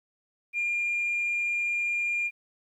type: tone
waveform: sine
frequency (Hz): 2405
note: D7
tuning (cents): +41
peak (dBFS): -24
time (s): 0.53-2.31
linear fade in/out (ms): 50
effects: tanh soft clip ceiling -22 dBFS + 11-bit